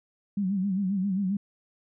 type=tone with vibrato; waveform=sine; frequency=193.5 Hz; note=G3; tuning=22 cents flat; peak=-24 dBFS; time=0.37-1.37 s; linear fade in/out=5 ms; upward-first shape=sine; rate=7.5 Hz; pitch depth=99 cents each way; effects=none